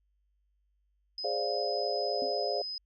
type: tone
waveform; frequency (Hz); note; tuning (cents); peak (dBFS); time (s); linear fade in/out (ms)
sine; 5040; D#8; +21; -35; 1.18-2.78; 2
type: chord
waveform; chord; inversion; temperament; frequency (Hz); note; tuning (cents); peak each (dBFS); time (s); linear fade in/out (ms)
sine; D half-diminished seventh; second; equal; 415.3 / 523.3 / 587.3 / 698.5; Ab4 / C5 / D5 / F5; 0 / 0 / 0 / 0; -35; 1.24-2.62; 5
type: tone with exponential decay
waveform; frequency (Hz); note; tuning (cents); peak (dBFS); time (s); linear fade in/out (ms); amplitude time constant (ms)
sine; 268.9; C4; +47; -35; 2.22-2.38; 1; 33
effects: added 50 Hz sine -70 dBFS peak until 2.85 s

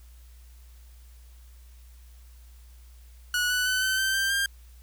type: tone with pitch steps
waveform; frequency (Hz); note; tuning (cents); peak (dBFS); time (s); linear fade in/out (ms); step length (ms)
sawtooth; 1465 / 1486.3 / 1507.9 / 1529.9 / 1552.1 / 1574.7 / 1597.6; F#6 / F#6 / F#6 / G6 / G6 / G6 / G6; -18 / +7 / +32 / -43 / -18 / +7 / +32; -20; 3.34-4.46; 2; 160
effects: added 60 Hz sine -47 dBFS peak until 4.82 s + white hiss -61 dBFS RMS until 4.82 s

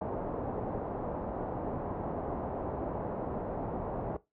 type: low-pass noise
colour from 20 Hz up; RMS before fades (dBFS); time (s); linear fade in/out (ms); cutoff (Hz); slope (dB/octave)
white; -36; 0.01-4.17; 5; 800; 24
effects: noise-tail reverb RT60 0.2 s tail -18 dB re dry

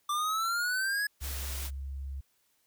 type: exponential sweep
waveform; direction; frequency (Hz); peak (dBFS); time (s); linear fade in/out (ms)
square; up; 1174 to 1696; -29; 0.09-1.07; 5
type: noise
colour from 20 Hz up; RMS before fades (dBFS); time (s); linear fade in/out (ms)
white; -40; 1.2-1.71; 50
type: tone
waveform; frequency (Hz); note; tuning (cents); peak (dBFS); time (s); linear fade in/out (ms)
sine; 68.2; C#2; -28; -35; 1.21-2.21; 10
effects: white hiss -72 dBFS RMS until 2.66 s

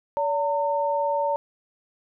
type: tone pair together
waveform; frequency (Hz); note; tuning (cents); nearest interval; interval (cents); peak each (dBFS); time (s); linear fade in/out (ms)
sine; 573.3 / 910; D5 / A#5; -42 / -42; minor sixth; 800; -24; 0.17-1.36; 0
effects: none

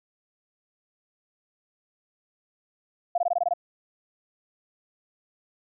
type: tone bursts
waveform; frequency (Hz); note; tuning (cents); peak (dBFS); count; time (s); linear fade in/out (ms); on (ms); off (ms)
sine; 698.5; F5; 0; -20; 8; 3.15-3.537; 5; 30; 21
effects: none

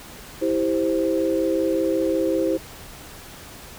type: chord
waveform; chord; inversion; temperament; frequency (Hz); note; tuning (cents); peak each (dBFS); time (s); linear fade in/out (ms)
sine; C major; first; just; 327 / 392.4 / 523.3; E4 / G4 / C5; -14 / +2 / 0; -22 / -25 / -23; 0.41-2.58; 20
effects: pink hiss -41 dBFS RMS until 3.78 s

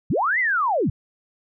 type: linear two-way sweep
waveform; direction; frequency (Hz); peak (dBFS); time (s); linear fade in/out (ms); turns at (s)
sine; up then down; 87.31 to 2093 to 87.31; -18; 0.1-0.9; 5; 0.39
effects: none

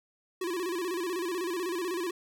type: tone with vibrato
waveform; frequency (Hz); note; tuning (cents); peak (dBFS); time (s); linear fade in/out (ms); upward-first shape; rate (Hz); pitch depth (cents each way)
square; 354.1; F4; +24; -31; 0.41-2.11; 5; square; 16; 91
effects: none

